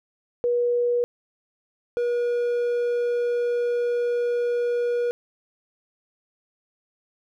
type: tone pair in turn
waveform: sine / triangle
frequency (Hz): 482.7 / 480.8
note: B4 / B4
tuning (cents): -40 / -46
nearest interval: unison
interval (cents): 6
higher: first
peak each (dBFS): -19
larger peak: neither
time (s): 0.44-1.04 / 1.97-5.11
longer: second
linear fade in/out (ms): 0
effects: none